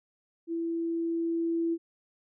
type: tone with level ramp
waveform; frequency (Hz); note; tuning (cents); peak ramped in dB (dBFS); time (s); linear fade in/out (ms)
sine; 333.2; E4; +19; -29 to -25; 0.47-1.78; 50
effects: none